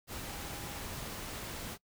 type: tone in noise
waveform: sine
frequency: 815 Hz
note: G#5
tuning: 33 cents flat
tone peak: -53 dBFS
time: 0.23-0.85 s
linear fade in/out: 50 ms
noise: pink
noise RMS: -42 dBFS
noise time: 0.07-1.78 s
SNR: -14 dB
effects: noise-tail reverb RT60 0.1 s tail -23 dB re dry